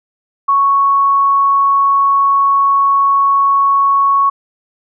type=tone; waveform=sine; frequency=1108.7 Hz; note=C#6; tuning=in tune; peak=-8 dBFS; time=0.48-4.3 s; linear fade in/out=10 ms; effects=none